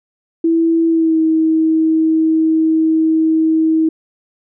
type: tone with pitch glide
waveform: sine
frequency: 329.6 to 319.3 Hz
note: E4 to D#4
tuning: 0 to +45 cents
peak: -10 dBFS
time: 0.44-3.89 s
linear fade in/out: 5 ms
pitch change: -55 cents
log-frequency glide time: 0.88-1.2 s
effects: none